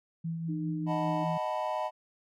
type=tone with tremolo; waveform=sine; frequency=164.81 Hz; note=E3; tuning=in tune; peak=-30 dBFS; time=0.24-1.38 s; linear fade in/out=10 ms; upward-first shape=triangle; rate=5 Hz; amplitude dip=40%
type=tone; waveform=sine; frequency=305.6 Hz; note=D#4; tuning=31 cents flat; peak=-34 dBFS; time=0.48-1.25 s; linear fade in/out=20 ms
type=chord; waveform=triangle; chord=B dominant seventh; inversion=first; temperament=equal; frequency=622.3 / 740 / 880 / 987.8 Hz; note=D#5 / F#5 / A5 / B5; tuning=0 / 0 / 0 / 0 cents; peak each=-32 / -35 / -34 / -34 dBFS; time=0.86-1.91 s; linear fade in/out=50 ms
effects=none